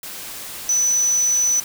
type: tone in noise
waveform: sine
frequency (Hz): 5980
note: F#8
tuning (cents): +17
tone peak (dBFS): -15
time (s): 0.69-1.6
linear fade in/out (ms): 2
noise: white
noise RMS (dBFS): -33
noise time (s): 0.03-1.64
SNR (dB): +15
effects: none

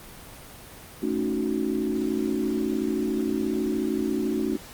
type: chord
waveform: sine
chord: D# half-diminished seventh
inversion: second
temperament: equal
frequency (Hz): 220 / 277.2 / 311.1 / 370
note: A3 / C#4 / D#4 / F#4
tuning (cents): 0 / 0 / 0 / 0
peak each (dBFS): -29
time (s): 1.02-4.57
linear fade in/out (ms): 10
effects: pink hiss -44 dBFS RMS until 4.73 s + Opus 24 kbps

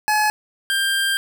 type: tone pair in turn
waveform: 25% pulse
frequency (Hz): 850 / 1588.9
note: G#5 / G6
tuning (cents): +40 / +23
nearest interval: major seventh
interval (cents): 1083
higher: second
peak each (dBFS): -12 / -14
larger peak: first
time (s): 0.08-0.3 / 0.7-1.17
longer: second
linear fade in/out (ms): 0
effects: none

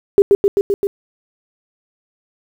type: tone with echo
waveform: sine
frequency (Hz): 400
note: G4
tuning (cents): +35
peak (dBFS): -4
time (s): 0.18-0.22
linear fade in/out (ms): 0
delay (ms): 130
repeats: 5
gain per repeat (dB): -2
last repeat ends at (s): 0.87
effects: 7-bit

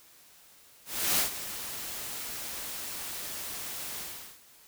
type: noise with ADSR envelope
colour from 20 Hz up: white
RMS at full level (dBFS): -25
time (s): 0.85-4.41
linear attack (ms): 330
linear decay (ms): 120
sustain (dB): -13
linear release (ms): 430
effects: white hiss -57 dBFS RMS until 4.67 s

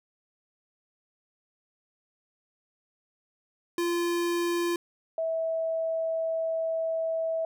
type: tone pair in turn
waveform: square / sine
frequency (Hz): 344.9 / 651.1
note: F4 / E5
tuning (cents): -22 / -22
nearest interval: major seventh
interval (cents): 1100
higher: second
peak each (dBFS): -26 / -26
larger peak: neither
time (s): 3.78-4.76 / 5.18-7.45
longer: second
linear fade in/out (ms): 2
effects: none

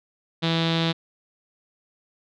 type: tone with low-pass filter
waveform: sawtooth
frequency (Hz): 164.81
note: E3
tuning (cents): 0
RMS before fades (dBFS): -23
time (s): 0.42-0.93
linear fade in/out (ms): 20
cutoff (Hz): 3700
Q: 5.7
effects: none

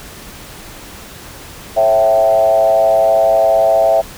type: tone with frequency modulation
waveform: sine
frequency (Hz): 659.3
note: E5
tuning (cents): 0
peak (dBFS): -8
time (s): 1.76-4.02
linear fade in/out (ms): 20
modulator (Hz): 112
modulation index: 0.87
effects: pink hiss -34 dBFS RMS until 4.17 s

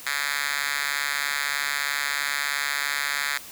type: tone with high-pass filter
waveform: 5% pulse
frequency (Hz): 143.1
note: D3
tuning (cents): -45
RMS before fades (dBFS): -27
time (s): 0.06-3.38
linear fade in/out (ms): 5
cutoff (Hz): 2000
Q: 1.8
effects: white hiss -42 dBFS RMS until 3.51 s

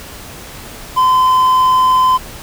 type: tone with quantisation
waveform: triangle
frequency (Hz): 1024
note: C6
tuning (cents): -38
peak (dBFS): -6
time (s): 0.96-2.18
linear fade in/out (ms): 20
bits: 6
effects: pink hiss -32 dBFS RMS until 2.42 s

